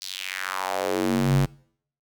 square tone with high-pass filter sweep, 47 Hz, F#1, 28 cents sharp, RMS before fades -25 dBFS, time 0.01-1.46 s, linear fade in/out 10 ms, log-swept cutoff 4800 to 100 Hz, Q 2.8, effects noise-tail reverb RT60 0.6 s tail -23 dB re dry

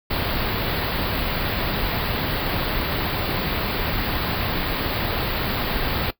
pink band-stop noise, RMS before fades -24 dBFS, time 0.1-6.11 s, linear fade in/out 10 ms, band 4800 to 13000 Hz, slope 96 dB/octave, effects noise-tail reverb RT60 0.1 s tail -17 dB re dry

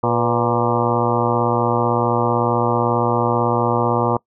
harmonic tone with a mistuned harmonic, 118 Hz, A#2, 22 cents sharp, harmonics 1 / 2 / 3 / 4 / 5 / 6 / 7 / 8 / 9 / 10, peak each -23 / -24 / -24 / -22 / -26 / -26 / -25 / -23 / -26 / -26 dBFS, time 0.03-4.17 s, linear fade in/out 5 ms, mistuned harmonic 4, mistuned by +56 cents, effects noise-tail reverb RT60 0.1 s tail -23 dB re dry

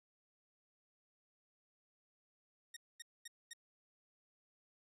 10% pulse tone bursts, 1864.7 Hz, A#6, in tune, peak -38 dBFS, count 4, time 2.74-3.534 s, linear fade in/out 5 ms, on 26 ms, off 230 ms, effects low-pass 12000 Hz 12 dB/octave

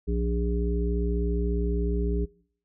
harmonic tone with a mistuned harmonic, 58.27 Hz, A#1, in tune, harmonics 1 / 3 / 5 / 7, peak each -25 / -31 / -35 / -32 dBFS, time 0.07-2.26 s, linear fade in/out 20 ms, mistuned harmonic 1, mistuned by +59 cents, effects noise-tail reverb RT60 0.6 s tail -24 dB re dry

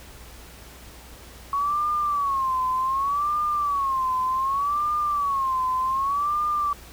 sine tone with vibrato, 1110 Hz, C#6, 2 cents sharp, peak -21 dBFS, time 1.53-6.73 s, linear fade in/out 2 ms, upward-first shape sine, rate 0.66 Hz, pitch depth 140 cents each way, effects added 60 Hz sine -46 dBFS peak until 6.92 s + pink hiss -46 dBFS RMS until 6.92 s

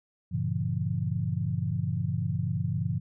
sine chord, G diminished seventh, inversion none, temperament just, 98 / 117.6 / 141.12 / 169.34 Hz, G2 / Bb2 / Db3 / Fb3, 0 / +16 / +31 / +47 cents, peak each -32 dBFS, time 0.31-3 s, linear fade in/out 20 ms, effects none

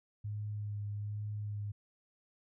sine tone with vibrato, 104 Hz, G#2, 3 cents sharp, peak -36 dBFS, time 0.24-1.72 s, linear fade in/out 10 ms, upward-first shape sine, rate 1.2 Hz, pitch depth 17 cents each way, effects none

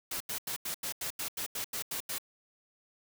white noise bursts, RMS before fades -36 dBFS, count 12, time 0.11-2.184 s, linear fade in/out 5 ms, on 94 ms, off 86 ms, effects none

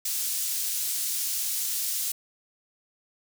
pink high-pass noise, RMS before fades -29 dBFS, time 0.05-2.12 s, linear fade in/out 5 ms, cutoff 6300 Hz, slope 12 dB/octave, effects none

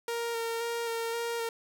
sawtooth tone with vibrato, 463.4 Hz, A#4, 10 cents flat, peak -27 dBFS, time 0.08-1.49 s, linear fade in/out 2 ms, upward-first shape square, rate 1.9 Hz, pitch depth 15 cents each way, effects none

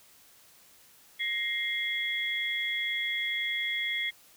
sine tone cluster, 1885 / 2107 / 3344 Hz, A#6 / C7 / G#7, +19 / +12 / +11 cents, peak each -36 / -31 / -33 dBFS, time 1.19-4.11 s, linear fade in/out 20 ms, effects white hiss -58 dBFS RMS until 4.36 s

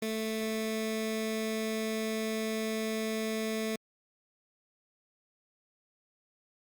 15% pulse tone with notch filter, 220 Hz, A3, in tune, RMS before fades -33 dBFS, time 0.02-3.76 s, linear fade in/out 5 ms, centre 890 Hz, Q 1.7, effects Opus 32 kbps

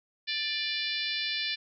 harmonic tone with a mistuned harmonic, 587.3 Hz, D5, in tune, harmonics 3 / 4 / 5 / 6 / 7 / 8 / 9, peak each -38 / -36 / -38 / -35 / -36 / -38 / -41 dBFS, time 0.27-1.56 s, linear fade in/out 20 ms, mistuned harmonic 4, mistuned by +26 cents, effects none

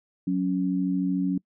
sine tone pair together, 184.3 / 277.7 Hz, F#3 / C#4, -7 / +3 cents, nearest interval perfect fifth, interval 710 cents, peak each -25 dBFS, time 0.27-1.38 s, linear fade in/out 5 ms, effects noise-tail reverb RT60 0.1 s tail -25 dB re dry

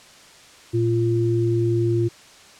sine tone pair together, 115.36 / 345.7 Hz, A#2 / F4, -18 / -18 cents, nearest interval octave + perfect fifth, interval 1900 cents, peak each -20 dBFS, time 0.73-2.09 s, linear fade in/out 20 ms, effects white hiss -47 dBFS RMS until 2.59 s + low-pass 7000 Hz 12 dB/octave

